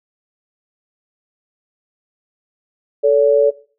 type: tone pair together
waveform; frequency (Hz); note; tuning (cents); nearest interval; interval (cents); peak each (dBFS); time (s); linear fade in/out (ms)
sine; 439.7 / 569.3; A4 / C#5; -1 / +46; major third; 447; -12; 3.03-3.51; 20
effects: noise-tail reverb RT60 0.4 s tail -18 dB re dry

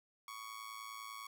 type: tone with amplitude modulation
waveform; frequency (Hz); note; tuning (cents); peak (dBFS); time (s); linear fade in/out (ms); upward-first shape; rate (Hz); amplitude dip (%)
sawtooth; 1116; C#6; +11; -39; 0.28-1.27; 2; sine; 110; 70
effects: none

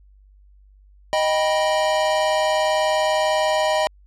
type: chord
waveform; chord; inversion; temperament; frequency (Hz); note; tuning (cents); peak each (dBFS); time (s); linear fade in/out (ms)
square; Eb augmented; none; equal with one note detuned; 622.3 / 784 / 975.3; Eb5 / G5 / B5; 0 / 0 / -22; -20 / -25 / -25; 1.13-3.87; 0
effects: added 49 Hz sine -48 dBFS peak until 4.06 s + low-pass 7000 Hz 12 dB/octave

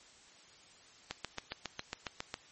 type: click train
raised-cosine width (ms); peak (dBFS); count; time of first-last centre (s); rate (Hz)
0.2; -19; 10; 1.11-2.341; 7.31
effects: white hiss -59 dBFS RMS until 2.51 s + MP3 32 kbps

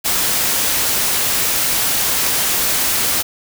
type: noise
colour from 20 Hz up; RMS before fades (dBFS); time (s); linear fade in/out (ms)
white; -17; 0.04-3.23; 20
effects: none

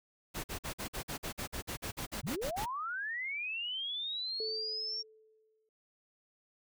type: noise bursts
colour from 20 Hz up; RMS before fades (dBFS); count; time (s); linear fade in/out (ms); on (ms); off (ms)
pink; -39; 16; 0.34-2.66; 20; 100; 48
type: linear sweep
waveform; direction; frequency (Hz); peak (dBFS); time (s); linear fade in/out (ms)
sine; up; 99.7 to 5570; -35; 2.23-5.03; 20
type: tone with exponential decay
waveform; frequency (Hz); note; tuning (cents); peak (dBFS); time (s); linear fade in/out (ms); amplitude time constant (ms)
sine; 437.1; A4; -11; -36; 4.4-5.69; 2; 280
effects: none

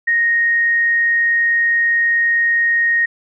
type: tone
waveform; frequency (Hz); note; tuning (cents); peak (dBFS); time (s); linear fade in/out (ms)
sine; 1864.7; A#6; 0; -12; 0.07-3.06; 10
effects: none

